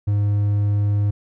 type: tone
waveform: triangle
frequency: 102.6 Hz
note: G#2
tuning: 21 cents flat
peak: -14 dBFS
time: 0.07-1.11 s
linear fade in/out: 10 ms
effects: none